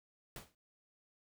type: noise with exponential decay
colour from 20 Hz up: pink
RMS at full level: -44 dBFS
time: 0.36-0.55 s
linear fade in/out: 2 ms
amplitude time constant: 41 ms
effects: none